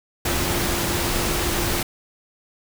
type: tone in noise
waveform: sine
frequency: 347.1 Hz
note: F4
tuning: 11 cents flat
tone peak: -30 dBFS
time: 0.25-1.83 s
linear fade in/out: 5 ms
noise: pink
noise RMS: -23 dBFS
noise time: 0.25-1.83 s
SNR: -10 dB
effects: none